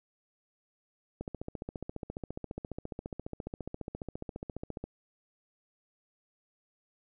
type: click train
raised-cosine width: 2 ms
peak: -24 dBFS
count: 54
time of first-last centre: 1.21-4.84 s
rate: 14.6 Hz
effects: none